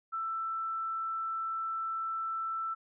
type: tone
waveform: sine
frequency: 1329 Hz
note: E6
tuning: 14 cents sharp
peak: -32 dBFS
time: 0.12-2.75 s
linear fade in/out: 20 ms
effects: none